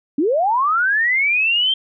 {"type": "linear sweep", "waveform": "sine", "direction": "up", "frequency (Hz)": [261.6, 3176], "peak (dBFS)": -14, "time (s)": [0.18, 1.74], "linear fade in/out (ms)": 5, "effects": []}